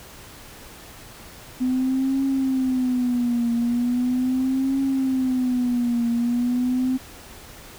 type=tone with vibrato; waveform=sine; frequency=252.2 Hz; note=B3; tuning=36 cents sharp; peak=-18 dBFS; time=1.6-6.98 s; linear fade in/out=20 ms; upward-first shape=triangle; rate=0.39 Hz; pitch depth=130 cents each way; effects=tanh soft clip ceiling -14 dBFS + pink hiss -43 dBFS RMS until 7.78 s